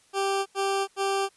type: tone bursts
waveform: 20% pulse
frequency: 392 Hz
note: G4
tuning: in tune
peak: -19 dBFS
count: 3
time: 0.13-1.292 s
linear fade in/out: 50 ms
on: 330 ms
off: 86 ms
effects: white hiss -61 dBFS RMS until 1.36 s + resampled to 24000 Hz